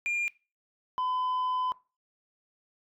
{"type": "tone pair in turn", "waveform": "sine", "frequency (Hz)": [2404, 1010.8], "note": ["D7", "B5"], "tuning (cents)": [40, 40], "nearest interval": "octave + minor third", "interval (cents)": 1500, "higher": "first", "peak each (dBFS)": -24, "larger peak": "neither", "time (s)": [[0.06, 0.28], [0.98, 1.72]], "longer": "second", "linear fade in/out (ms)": 0, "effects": ["noise-tail reverb RT60 0.3 s tail -22 dB re dry", "tanh soft clip ceiling -26 dBFS"]}